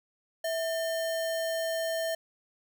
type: tone with sample-and-hold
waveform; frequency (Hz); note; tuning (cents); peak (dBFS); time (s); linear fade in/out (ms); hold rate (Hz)
sine; 654; E5; -14; -28; 0.44-2.15; 5; 2450
effects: none